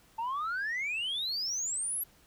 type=exponential sweep; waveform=sine; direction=up; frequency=881 to 11820 Hz; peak=-29 dBFS; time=0.18-2.04 s; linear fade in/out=10 ms; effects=tanh soft clip ceiling -29 dBFS + pink hiss -62 dBFS RMS until 2.26 s